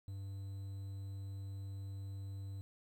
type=tone with quantisation; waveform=triangle; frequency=98 Hz; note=G2; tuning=in tune; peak=-40 dBFS; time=0.08-2.61 s; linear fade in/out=0 ms; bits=11; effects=none